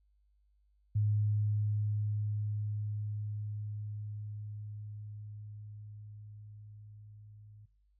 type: tone with level ramp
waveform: sine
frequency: 105 Hz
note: G#2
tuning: 19 cents sharp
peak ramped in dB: -26 to -52 dBFS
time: 0.95-7.66 s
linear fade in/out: 10 ms
effects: noise-tail reverb RT60 0.5 s tail -25 dB re dry + added 50 Hz sine -67 dBFS peak until 7.99 s